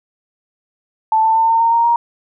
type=tone with pitch steps; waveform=sine; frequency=880 / 889.7 / 899.5 / 909.5 / 919.5 / 929.6 / 939.9 Hz; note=A5 / A5 / A5 / A#5 / A#5 / A#5 / A#5; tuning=0 / +19 / +38 / -43 / -24 / -5 / +14 cents; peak=-10 dBFS; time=1.12-1.96 s; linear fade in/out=2 ms; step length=120 ms; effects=none